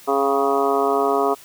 harmonic tone with a mistuned harmonic, 138.59 Hz, C#3, in tune, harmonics 2 / 3 / 4 / 5 / 6 / 7 / 8 / 9, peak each -27 / -20 / -30 / -22 / -29 / -26 / -26 / -26 dBFS, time 0.07-1.35 s, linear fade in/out 20 ms, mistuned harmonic 6, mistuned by -80 cents, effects white hiss -45 dBFS RMS until 1.44 s + high-pass 60 Hz 12 dB/octave

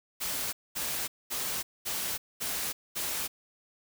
white noise bursts, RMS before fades -33 dBFS, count 6, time 0.2-3.28 s, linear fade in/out 20 ms, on 330 ms, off 220 ms, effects none

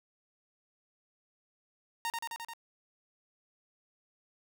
sawtooth tone with echo, 925 Hz, A#5, 14 cents flat, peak -28 dBFS, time 2.05-2.1 s, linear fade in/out 0 ms, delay 87 ms, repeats 5, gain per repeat -2 dB, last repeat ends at 2.535 s, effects none

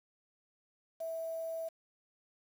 sine tone with quantisation, 654 Hz, E5, 14 cents flat, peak -36 dBFS, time 1-1.69 s, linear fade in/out 10 ms, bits 9, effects none

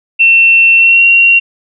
sine tone with pitch glide, 2700 to 2749 Hz, E7 to F7, +41 to -28 cents, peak -3 dBFS, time 0.19-1.4 s, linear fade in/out 20 ms, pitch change +31 cents, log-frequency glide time 0.76-1.05 s, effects none

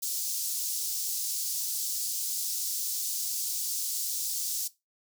pink high-pass noise, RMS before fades -32 dBFS, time 0.02-4.68 s, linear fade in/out 10 ms, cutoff 5100 Hz, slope 24 dB/octave, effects noise-tail reverb RT60 0.2 s tail -17 dB re dry

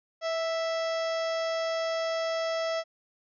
harmonic tone with a mistuned harmonic, 659 Hz, E5, 1 cent flat, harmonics 1 / 2 / 3 / 4 / 5 / 6 / 7 / 8 / 9 / 10, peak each -28 / -37 / -39 / -47 / -43 / -51 / -47 / -42 / -53 / -53 dBFS, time 0.21-2.84 s, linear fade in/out 50 ms, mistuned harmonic 1, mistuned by -15 cents, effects none

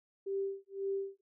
sine tone with tremolo, 392 Hz, G4, in tune, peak -31 dBFS, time 0.26-1.21 s, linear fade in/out 10 ms, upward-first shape sine, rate 1.9 Hz, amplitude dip 100%, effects none

